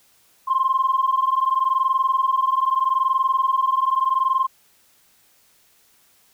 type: tone pair together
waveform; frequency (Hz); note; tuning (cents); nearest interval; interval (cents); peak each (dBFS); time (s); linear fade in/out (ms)
sine; 1046.5 / 1067.3; C6 / C6; 0 / +34; unison; 34; -19; 0.47-4.47; 20
effects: tanh soft clip ceiling -10 dBFS + white hiss -58 dBFS RMS until 6.33 s